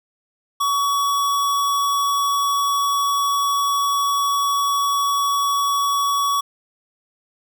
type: tone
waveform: square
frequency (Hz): 1128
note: C#6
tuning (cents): +30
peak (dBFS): -18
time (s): 0.6-6.41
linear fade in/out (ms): 10
effects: none